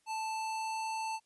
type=tone with pitch glide; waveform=square; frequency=880 to 885.6 Hz; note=A5 to A5; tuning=0 to +11 cents; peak=-35 dBFS; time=0.06-1.2 s; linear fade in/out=50 ms; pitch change=+11 cents; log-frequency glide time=0.24-0.89 s; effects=white hiss -74 dBFS RMS until 1.25 s + resampled to 24000 Hz